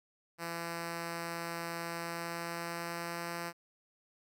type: tone with pitch glide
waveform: 5% pulse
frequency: 168.8 to 170.66 Hz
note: E3 to F3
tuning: +41 to -40 cents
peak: -26 dBFS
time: 0.38-3.53 s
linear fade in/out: 50 ms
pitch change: +19 cents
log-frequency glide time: 1.91-3.37 s
effects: none